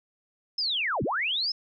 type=linear two-way sweep; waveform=sine; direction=down then up; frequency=5274 to 78.6 to 5274 Hz; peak=-25 dBFS; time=0.58-1.52 s; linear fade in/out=5 ms; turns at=1.03 s; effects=none